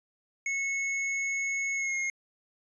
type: tone with pitch glide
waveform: square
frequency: 2193 to 2147 Hz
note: C#7 to C7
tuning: -19 to +44 cents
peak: -29 dBFS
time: 0.46-2.1 s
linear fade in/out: 2 ms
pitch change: -37 cents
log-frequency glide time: 1.74-1.96 s
effects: resampled to 22050 Hz